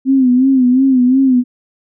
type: tone with vibrato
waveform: sine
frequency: 258.4 Hz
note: C4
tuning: 21 cents flat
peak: -7 dBFS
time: 0.05-1.44 s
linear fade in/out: 50 ms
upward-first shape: sine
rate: 2.8 Hz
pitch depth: 81 cents each way
effects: none